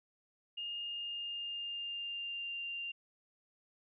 sine tone with pitch glide, 2833 to 2786 Hz, F7 to F7, +24 to -5 cents, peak -38 dBFS, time 0.57-2.92 s, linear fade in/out 10 ms, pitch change -29 cents, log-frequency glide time 0.78-2.62 s, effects none

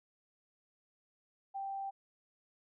sine tone, 784 Hz, G5, in tune, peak -37 dBFS, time 1.54-1.91 s, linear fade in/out 20 ms, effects none

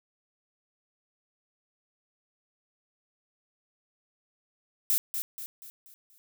violet noise with echo, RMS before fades -25 dBFS, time 4.9-4.98 s, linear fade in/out 0 ms, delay 240 ms, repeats 5, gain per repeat -7 dB, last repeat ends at 6.18 s, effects none

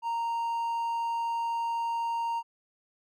triangle tone, 928 Hz, A#5, 8 cents flat, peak -26 dBFS, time 0.02-2.43 s, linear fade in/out 50 ms, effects none

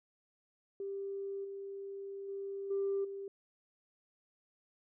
sine tone with level steps, 394.6 Hz, G4, 11 cents sharp, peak -37 / -41 / -38 / -30 / -40 dBFS, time 0.8-3.28 s, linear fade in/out 2 ms, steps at 1.44 / 2.28 / 2.7 / 3.04 s, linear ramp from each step 10 ms, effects tanh soft clip ceiling -27 dBFS

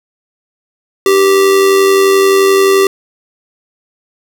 square tone with amplitude modulation, 390 Hz, G4, 9 cents flat, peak -5 dBFS, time 1.06-2.87 s, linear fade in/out 2 ms, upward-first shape sine, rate 91.5 Hz, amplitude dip 40%, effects none

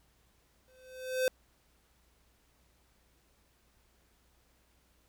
square tone with exponential growth, 514 Hz, C5, 31 cents flat, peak -25 dBFS, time 0.68-1.28 s, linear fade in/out 1 ms, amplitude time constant 130 ms, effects added 60 Hz sine -70 dBFS peak until 5.08 s + pink hiss -70 dBFS RMS until 5.08 s

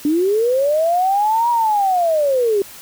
sine linear two-way sweep, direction up then down, 285.1 to 961 to 384.2 Hz, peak -13 dBFS, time 0.05-2.62 s, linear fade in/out 2 ms, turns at 1.5 s, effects white hiss -38 dBFS RMS until 2.81 s

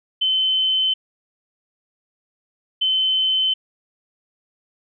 sine tone pair in turn, 3062 / 3062 Hz, G7 / G7, -41 / -41 cents, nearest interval unison, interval 0 cents, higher neither, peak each -16 dBFS, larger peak neither, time 0.21-0.94 / 2.81-3.54 s, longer neither, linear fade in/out 10 ms, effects none

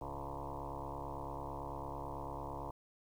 sine tone with frequency modulation, 499.1 Hz, B4, 18 cents sharp, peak -40 dBFS, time 0.01-2.71 s, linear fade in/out 5 ms, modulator 69 Hz, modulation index 7.7, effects 11-bit

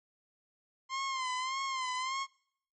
sawtooth tone with vibrato, 1046.5 Hz, C6, in tune, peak -29 dBFS, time 0.89-2.27 s, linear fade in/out 50 ms, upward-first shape sine, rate 1.7 Hz, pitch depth 67 cents each way, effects noise-tail reverb RT60 0.7 s tail -26 dB re dry + MP3 32 kbps

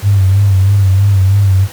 sine tone with vibrato, 97.7 Hz, G2, 5 cents flat, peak -5 dBFS, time 0.02-1.68 s, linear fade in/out 50 ms, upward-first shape sine, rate 3.1 Hz, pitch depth 60 cents each way, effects pink hiss -31 dBFS RMS until 1.72 s + high-pass 60 Hz 12 dB/octave

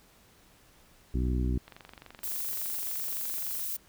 harmonic tone, 62.2 Hz, B1, 13 cents sharp, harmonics 1 / 2 / 3 / 4 / 5 / 6, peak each -27 / -34 / -38 / -36 / -39 / -42 dBFS, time 1.14-1.58 s, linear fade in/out 5 ms
click train, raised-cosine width 0.3 ms, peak -30 dBFS, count 46, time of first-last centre 1.68-3.595 s, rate 23.5 Hz
violet noise, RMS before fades -34 dBFS, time 2.23-3.77 s, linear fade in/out 10 ms
effects pink hiss -60 dBFS RMS until 3.88 s

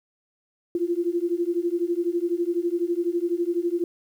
sine beating tone pair, 340 / 352 Hz, F4 / F4, -46 / +14 cents, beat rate 12 Hz, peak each -25 dBFS, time 0.75-3.84 s, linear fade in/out 2 ms, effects 9-bit

